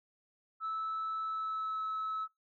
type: tone with pitch glide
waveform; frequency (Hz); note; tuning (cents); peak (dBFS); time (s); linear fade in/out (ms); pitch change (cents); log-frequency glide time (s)
sine; 1309 to 1297; E6 to E6; -13 to -28; -32; 0.6-2.28; 50; -15; 1.23-1.81
effects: noise-tail reverb RT60 0.2 s tail -23 dB re dry + tanh soft clip ceiling -31 dBFS